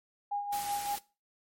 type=tone with tremolo; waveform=sine; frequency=815 Hz; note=G#5; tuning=33 cents flat; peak=-29 dBFS; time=0.31-0.96 s; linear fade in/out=10 ms; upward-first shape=sine; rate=5.3 Hz; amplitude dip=55%
type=noise; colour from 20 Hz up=white; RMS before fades=-40 dBFS; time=0.52-0.99 s; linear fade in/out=10 ms
effects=noise-tail reverb RT60 0.3 s tail -20 dB re dry + MP3 64 kbps